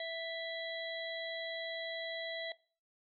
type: harmonic tone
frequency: 659.3 Hz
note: E5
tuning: in tune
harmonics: 1 / 3 / 5 / 6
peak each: -40 / -43 / -47 / -46 dBFS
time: 0-2.52 s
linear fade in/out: 2 ms
effects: noise-tail reverb RT60 0.4 s tail -20 dB re dry